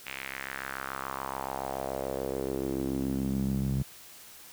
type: tone with band-pass filter sweep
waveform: sawtooth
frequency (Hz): 67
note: C2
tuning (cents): +42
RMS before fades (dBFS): -33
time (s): 0.06-3.83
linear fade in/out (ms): 10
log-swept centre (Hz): 2500 to 150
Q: 3
effects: white hiss -50 dBFS RMS until 4.52 s